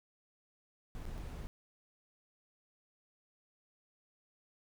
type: noise with dropouts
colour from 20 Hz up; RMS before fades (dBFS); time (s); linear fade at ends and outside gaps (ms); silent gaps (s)
brown; -43; 0.95-1.47; 0; 1.054-1.063 / 1.18-1.184 / 1.302-1.306
effects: none